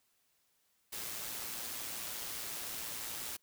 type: noise with amplitude modulation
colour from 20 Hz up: white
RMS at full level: -40 dBFS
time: 0.92-3.37 s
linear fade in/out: 10 ms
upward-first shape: sine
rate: 114 Hz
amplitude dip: 35%
effects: white hiss -75 dBFS RMS until 3.42 s